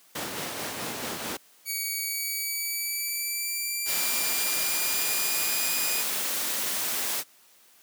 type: noise with tremolo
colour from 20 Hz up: pink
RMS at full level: -31 dBFS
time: 0.15-1.37 s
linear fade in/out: 5 ms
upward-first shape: sine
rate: 4.6 Hz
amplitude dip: 30%
type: tone with pitch glide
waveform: 5% pulse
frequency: 2259 to 2463 Hz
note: C#7 to D#7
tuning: +32 to -18 cents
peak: -19 dBFS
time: 1.65-6.05 s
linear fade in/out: 50 ms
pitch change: +150 cents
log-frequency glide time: 2.01-5.72 s
type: noise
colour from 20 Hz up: white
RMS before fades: -29 dBFS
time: 3.85-7.24 s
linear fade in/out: 50 ms
effects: white hiss -58 dBFS RMS until 7.82 s + high-pass 200 Hz 12 dB/octave